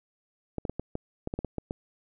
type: clicks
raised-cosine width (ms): 2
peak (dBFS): -18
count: 11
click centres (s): 0.583 / 0.652 / 0.696 / 0.796 / 0.954 / 1.274 / 1.339 / 1.39 / 1.447 / 1.583 / 1.709
effects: none